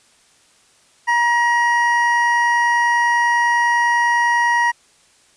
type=tone pair together; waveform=triangle; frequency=950 / 1900 Hz; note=A#5 / A#6; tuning=+33 / +33 cents; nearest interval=octave; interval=1200 cents; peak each=-14 / -15 dBFS; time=1.07-4.72 s; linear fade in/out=20 ms; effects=white hiss -54 dBFS RMS until 5.36 s + resampled to 22050 Hz